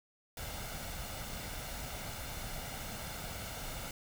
pink noise with comb filter, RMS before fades -42 dBFS, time 0.37-3.91 s, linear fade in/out 2 ms, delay 1.4 ms, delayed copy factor +0.5, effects none

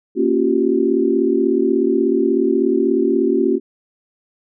sine chord, G half-diminished seventh, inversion first, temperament equal with one note detuned, 233.1 / 277.2 / 349.2 / 385.7 Hz, Bb3 / Db4 / F4 / G4, 0 / 0 / 0 / -28 cents, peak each -21 / -19 / -18 / -18 dBFS, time 0.15-3.6 s, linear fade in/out 50 ms, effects none

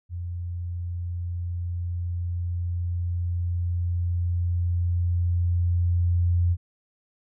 sine tone with level ramp, 87.31 Hz, F2, in tune, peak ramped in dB -29 to -18 dBFS, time 0.09-6.57 s, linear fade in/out 50 ms, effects none

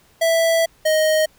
square tone pair in turn, 659.3 / 624.1 Hz, E5 / D#5, 0 / +5 cents, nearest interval minor second, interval 95 cents, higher first, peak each -15 dBFS, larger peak neither, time 0.21-0.66 / 0.85-1.26 s, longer first, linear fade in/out 10 ms, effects pink hiss -55 dBFS RMS until 1.38 s

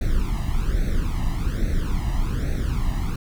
brown noise with flanger, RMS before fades -22 dBFS, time 0.01-3.16 s, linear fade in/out 5 ms, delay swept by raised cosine 0.49 to 1.04 ms, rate 1.2 Hz, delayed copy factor +0.85, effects none

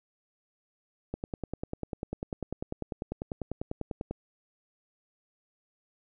click train, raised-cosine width 2 ms, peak -20 dBFS, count 31, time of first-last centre 1.14-4.11 s, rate 10.1 Hz, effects none

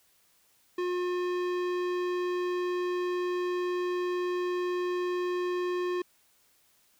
sine tone with tanh clipping, 358.2 Hz, F4, 44 cents sharp, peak -30 dBFS, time 0.78-6.02 s, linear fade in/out 5 ms, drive 18 dB, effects white hiss -66 dBFS RMS until 6.99 s

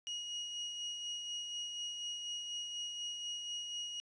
35% pulse tone with tremolo, 2889 Hz, F#7, 42 cents flat, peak -36 dBFS, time 0.07-4 s, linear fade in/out 0 ms, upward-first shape sine, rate 4.1 Hz, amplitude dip 35%, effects resampled to 22050 Hz + 11-bit

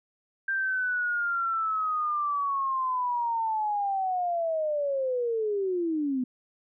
sine linear sweep, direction down, 1586 to 246.3 Hz, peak -25 dBFS, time 0.48-6.24 s, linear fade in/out 5 ms, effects none

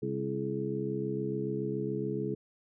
harmonic tone with a mistuned harmonic, 66.9 Hz, C2, 39 cents sharp, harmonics 2 / 3 / 4 / 5 / 6, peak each -37 / -37 / -41 / -37 / -35 dBFS, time 0.02-2.35 s, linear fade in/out 10 ms, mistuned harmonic 6, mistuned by +87 cents, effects none

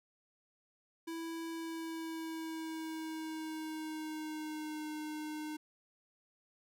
square tone with pitch glide, 329.6 to 305.8 Hz, E4 to D#4, 0 to -30 cents, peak -40 dBFS, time 1.07-5.57 s, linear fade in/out 10 ms, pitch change -130 cents, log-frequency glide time 1.5-4.88 s, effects none

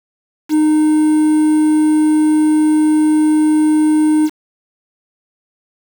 triangle tone with quantisation, 307.4 Hz, D#4, 21 cents flat, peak -7 dBFS, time 0.49-4.3 s, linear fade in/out 50 ms, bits 5, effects none

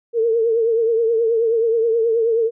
sine tone with vibrato, 456.1 Hz, A#4, 38 cents flat, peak -14 dBFS, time 0.13-2.51 s, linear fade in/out 50 ms, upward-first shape triangle, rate 9.4 Hz, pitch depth 72 cents each way, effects none

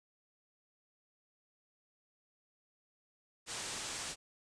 white low-pass noise, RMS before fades -42 dBFS, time 3.46-4.16 s, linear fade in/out 50 ms, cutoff 9000 Hz, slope 48 dB/octave, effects none

